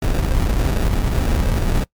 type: noise with sample-and-hold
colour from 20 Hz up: brown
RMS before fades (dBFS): -17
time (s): 0.02-1.84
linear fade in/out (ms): 5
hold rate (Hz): 1050
effects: noise-tail reverb RT60 0.1 s tail -22 dB re dry + MP3 96 kbps